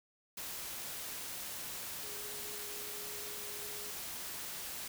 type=tone in noise; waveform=sine; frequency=415.3 Hz; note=G#4; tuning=in tune; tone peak=-52 dBFS; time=2.03-3.91 s; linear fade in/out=5 ms; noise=white; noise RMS=-43 dBFS; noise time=0.37-4.88 s; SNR=-12 dB; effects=none